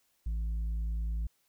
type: tone with tanh clipping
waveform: sine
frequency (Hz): 55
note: A1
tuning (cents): 0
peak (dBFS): -31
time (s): 0.26-1.27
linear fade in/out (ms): 5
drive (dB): 4
effects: white hiss -73 dBFS RMS until 1.48 s